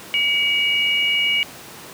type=tone pair together; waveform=sine; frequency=2273 / 2877 Hz; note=C#7 / F#7; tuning=+43 / -49 cents; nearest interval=major third; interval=408 cents; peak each=-19 dBFS; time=0.14-1.43 s; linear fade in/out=0 ms; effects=pink hiss -38 dBFS RMS until 1.93 s + high-pass 150 Hz 12 dB/octave